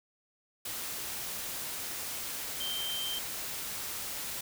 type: tone in noise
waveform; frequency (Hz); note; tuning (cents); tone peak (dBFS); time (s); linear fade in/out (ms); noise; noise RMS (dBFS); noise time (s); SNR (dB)
sine; 3136; G7; 0; -34; 2.6-3.19; 5; white; -38; 0.65-4.41; +1
effects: none